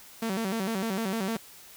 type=tone with vibrato; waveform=sawtooth; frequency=207.9 Hz; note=G#3; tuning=2 cents sharp; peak=-24 dBFS; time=0.22-1.37 s; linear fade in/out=5 ms; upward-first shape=square; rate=6.6 Hz; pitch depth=150 cents each way; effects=white hiss -50 dBFS RMS until 1.76 s